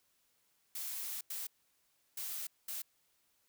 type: noise bursts at uneven times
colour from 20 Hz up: blue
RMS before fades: -41 dBFS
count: 4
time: 0.75-1.21 / 1.3-1.47 / 2.17-2.47 / 2.68-2.82 s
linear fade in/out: 5 ms
effects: white hiss -75 dBFS RMS until 3.48 s